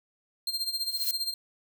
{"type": "tone with tremolo", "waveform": "40% pulse", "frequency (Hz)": 4186, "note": "C8", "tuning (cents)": 0, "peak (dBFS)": -25, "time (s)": [0.47, 1.34], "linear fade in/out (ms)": 2, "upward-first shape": "sine", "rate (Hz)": 15, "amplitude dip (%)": 75}
{"type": "noise with exponential growth", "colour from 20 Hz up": "violet", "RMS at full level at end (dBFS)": -27, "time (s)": [0.75, 1.11], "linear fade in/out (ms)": 1, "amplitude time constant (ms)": 77}
{"effects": []}